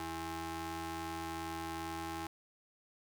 sawtooth ring-modulated tone, 246.9 Hz, B3, in tune, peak -32 dBFS, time 0-2.27 s, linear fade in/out 2 ms, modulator 576 Hz, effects 10-bit

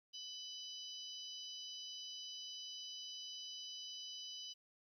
harmonic tone with a mistuned harmonic, 989 Hz, B5, 2 cents sharp, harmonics 3 / 4 / 5 / 6, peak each -49 / -56 / -52 / -57 dBFS, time 0.13-4.54 s, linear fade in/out 20 ms, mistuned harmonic 3, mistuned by +16 cents, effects 13-bit

